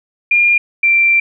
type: tone pair in turn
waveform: sine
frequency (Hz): 2408 / 2357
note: D7 / D7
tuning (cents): +43 / +6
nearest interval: unison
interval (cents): 37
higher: first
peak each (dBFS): -8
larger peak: neither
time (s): 0.31-0.58 / 0.83-1.2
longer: second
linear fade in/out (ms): 5
effects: none